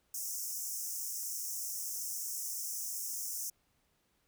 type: high-pass noise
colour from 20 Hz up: pink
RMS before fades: -39 dBFS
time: 0.14-3.5 s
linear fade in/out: 5 ms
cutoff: 5400 Hz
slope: 96 dB/octave
effects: pink hiss -75 dBFS RMS until 4.27 s